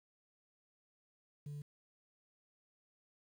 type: tone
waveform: sine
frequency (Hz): 145.7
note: D3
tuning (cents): -13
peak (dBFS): -40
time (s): 1.46-1.62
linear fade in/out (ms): 5
effects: tanh soft clip ceiling -41 dBFS + 11-bit